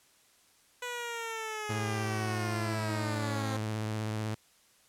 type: linear sweep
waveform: 10% pulse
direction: down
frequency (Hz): 493.9 to 261.6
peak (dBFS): -27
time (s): 0.82-3.57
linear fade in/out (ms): 5
type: tone with vibrato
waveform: sawtooth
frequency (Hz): 108.4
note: A2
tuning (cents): -25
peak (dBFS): -28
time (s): 1.69-4.35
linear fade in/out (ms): 10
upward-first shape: sine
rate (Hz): 16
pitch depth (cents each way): 32
effects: white hiss -64 dBFS RMS until 4.88 s + low-pass 11000 Hz 12 dB/octave